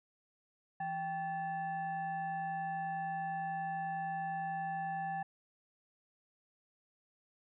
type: tone with frequency modulation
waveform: sine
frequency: 784 Hz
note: G5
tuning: in tune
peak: -35 dBFS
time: 0.8-5.23 s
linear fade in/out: 5 ms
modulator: 951 Hz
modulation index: 0.61
effects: none